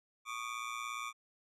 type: ring-modulated tone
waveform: 25% pulse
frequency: 1169 Hz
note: D6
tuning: 8 cents flat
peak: -32 dBFS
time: 0.25-1.13 s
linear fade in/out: 50 ms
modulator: 58.6 Hz
effects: low-pass 9000 Hz 12 dB/octave